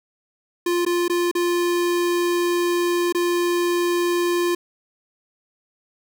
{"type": "tone with dropouts", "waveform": "square", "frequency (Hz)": 349.2, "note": "F4", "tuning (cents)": 0, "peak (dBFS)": -19, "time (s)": [0.66, 4.55], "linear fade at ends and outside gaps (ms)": 5, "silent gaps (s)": [[0.851, 0.863], [1.081, 1.097], [1.314, 1.351], [3.125, 3.147]], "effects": []}